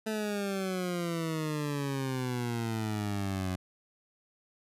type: exponential sweep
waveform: 20% pulse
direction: down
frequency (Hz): 220 to 91.2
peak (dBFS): -26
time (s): 0.06-3.56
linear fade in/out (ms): 10
effects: resampled to 32000 Hz